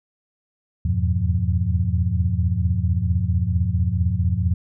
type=tone cluster; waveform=sine; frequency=80.1 / 84.5 / 100 / 122.1 / 175.9 Hz; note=E2 / E2 / G2 / B2 / F3; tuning=-49 / +43 / +35 / -19 / +13 cents; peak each=-29 / -21 / -22 / -28 / -27 dBFS; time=0.85-4.54 s; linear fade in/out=5 ms; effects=none